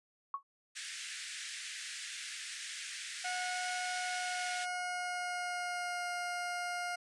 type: tone with exponential decay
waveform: sine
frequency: 1108.7 Hz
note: C#6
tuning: in tune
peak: -30 dBFS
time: 0.34-0.43 s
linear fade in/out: 2 ms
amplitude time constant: 18 ms
type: band-pass noise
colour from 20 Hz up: pink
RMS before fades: -44 dBFS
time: 0.75-4.66 s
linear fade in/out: 20 ms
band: 1600 to 9700 Hz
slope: 48 dB/octave
type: tone with pitch glide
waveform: 20% pulse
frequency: 728 to 708.9 Hz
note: F#5 to F5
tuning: -28 to +26 cents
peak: -31 dBFS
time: 3.24-6.96 s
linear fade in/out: 10 ms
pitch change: -46 cents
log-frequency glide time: 4.05-6.1 s
effects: resampled to 24000 Hz